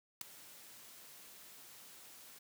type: noise with ADSR envelope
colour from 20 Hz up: white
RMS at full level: -35 dBFS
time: 0.21-2.39 s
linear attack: 4 ms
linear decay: 4 ms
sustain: -21 dB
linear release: 9 ms
effects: high-pass 100 Hz 12 dB/octave